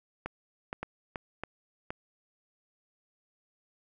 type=clicks; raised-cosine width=0.5 ms; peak=-20 dBFS; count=6; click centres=0.26 / 0.729 / 0.83 / 1.158 / 1.436 / 1.905 s; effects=none